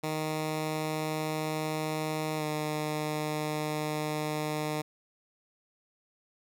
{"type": "tone with pitch glide", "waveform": "10% pulse", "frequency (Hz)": [155.56, 152.45], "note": ["D#3", "D#3"], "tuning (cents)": [0, -35], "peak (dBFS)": -22, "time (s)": [0.03, 4.82], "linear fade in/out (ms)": 10, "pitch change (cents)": -35, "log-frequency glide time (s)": [2.37, 2.43], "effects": []}